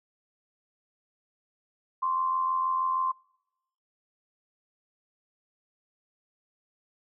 sine tone pair together, 1044.6 / 1131 Hz, C6 / C#6, -3 / +34 cents, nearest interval minor second, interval 137 cents, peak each -25 / -35 dBFS, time 2.02-3.12 s, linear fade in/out 10 ms, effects noise-tail reverb RT60 0.9 s tail -26 dB re dry

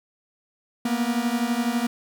45% pulse beating tone pair, 231.9 / 243.9 Hz, A#3 / B3, -9 / -21 cents, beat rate 12 Hz, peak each -25 dBFS, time 0.85-1.87 s, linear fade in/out 5 ms, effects 10-bit

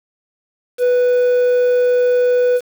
triangle tone with quantisation, 493.9 Hz, B4, in tune, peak -9 dBFS, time 0.78-2.61 s, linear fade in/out 50 ms, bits 6, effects none

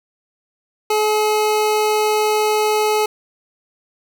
25% pulse tone, 426.7 Hz, G#4, 47 cents sharp, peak -11 dBFS, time 0.9-3.06 s, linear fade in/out 5 ms, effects none

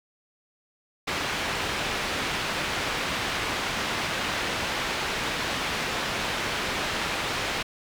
white low-pass noise, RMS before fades -29 dBFS, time 1.07-7.63 s, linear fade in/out 10 ms, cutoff 2900 Hz, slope 12 dB/octave, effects none

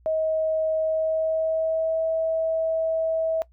sine tone with pitch glide, 634 to 646.9 Hz, D#5 to E5, +32 to -33 cents, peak -21 dBFS, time 0.06-3.42 s, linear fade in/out 0 ms, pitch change +35 cents, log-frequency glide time 0.77-2.03 s, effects noise-tail reverb RT60 0.1 s tail -20 dB re dry + added 60 Hz sine -53 dBFS peak until 3.52 s

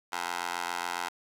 15% pulse tone with high-pass filter, 87.31 Hz, F2, in tune, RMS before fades -34 dBFS, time 0.12-1.09 s, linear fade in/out 10 ms, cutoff 950 Hz, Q 1.5, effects low-pass 12000 Hz 12 dB/octave + 9-bit

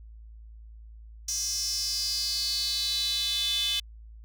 square tone with high-pass filter sweep, 233.1 Hz, A#3, in tune, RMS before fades -29 dBFS, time 1.28-3.8 s, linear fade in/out 5 ms, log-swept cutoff 5900 to 3300 Hz, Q 7.5, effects added 55 Hz sine -44 dBFS peak until 4.24 s

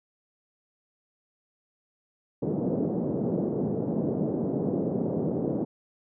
pink band-pass noise, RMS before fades -28 dBFS, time 2.42-5.65 s, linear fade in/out 10 ms, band 150 to 520 Hz, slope 24 dB/octave, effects none

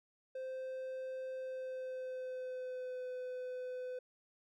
triangle tone with pitch glide, 520 to 504.6 Hz, C5 to B4, -11 to +37 cents, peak -38 dBFS, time 0.35-3.99 s, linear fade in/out 5 ms, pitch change -52 cents, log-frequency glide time 1.35-3.08 s, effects none

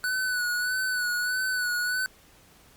square tone with vibrato, 1486 Hz, F#6, 7 cents sharp, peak -26 dBFS, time 0.04-2.06 s, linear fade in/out 0 ms, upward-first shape sine, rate 1.6 Hz, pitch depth 39 cents each way, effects pink hiss -56 dBFS RMS until 2.76 s + Opus 48 kbps

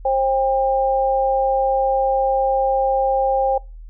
sine tone pair together, 533 / 798.6 Hz, C5 / G5, +32 / +32 cents, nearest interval perfect fifth, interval 700 cents, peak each -18 dBFS, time 0.05-3.58 s, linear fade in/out 5 ms, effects noise-tail reverb RT60 0.3 s tail -25 dB re dry + added 40 Hz sine -34 dBFS peak until 3.89 s

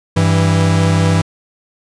45% pulse tone pair together, 97.9 / 164.65 Hz, G2 / E3, -2 / -2 cents, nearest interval major sixth, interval 900 cents, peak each -13 dBFS, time 0.16-1.22 s, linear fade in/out 10 ms, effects resampled to 22050 Hz

